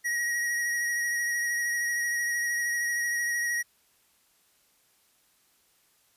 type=tone with vibrato; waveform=square; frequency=1900 Hz; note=A#6; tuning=33 cents sharp; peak=-27 dBFS; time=0.04-3.63 s; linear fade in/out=20 ms; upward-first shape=triangle; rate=13 Hz; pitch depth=25 cents each way; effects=white hiss -66 dBFS RMS until 6.16 s + resampled to 32000 Hz